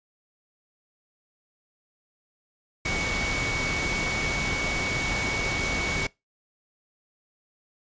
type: tone in noise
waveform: sine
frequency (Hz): 2234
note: C#7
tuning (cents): +13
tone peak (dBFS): -28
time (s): 2.85-6.07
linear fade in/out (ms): 5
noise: pink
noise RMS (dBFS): -29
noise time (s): 2.85-6.07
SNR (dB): -2
effects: noise-tail reverb RT60 0.2 s tail -22 dB re dry + resampled to 16000 Hz